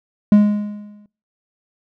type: tone with exponential decay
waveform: triangle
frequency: 207.7 Hz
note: G#3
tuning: in tune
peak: -3 dBFS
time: 0.32-1.06 s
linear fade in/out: 2 ms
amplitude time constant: 160 ms
effects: noise-tail reverb RT60 0.4 s tail -23 dB re dry